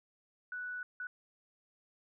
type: tone bursts at uneven times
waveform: sine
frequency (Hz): 1480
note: F#6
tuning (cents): 0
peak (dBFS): -38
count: 2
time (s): 0.52-0.83 / 1-1.07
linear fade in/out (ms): 2
effects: none